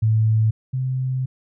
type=tone pair in turn; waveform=sine; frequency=110 / 129.76 Hz; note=A2 / C3; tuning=0 / -14 cents; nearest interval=minor third; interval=286 cents; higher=second; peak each=-14 / -20 dBFS; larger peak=first; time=0.02-0.51 / 0.73-1.26 s; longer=second; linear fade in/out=10 ms; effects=none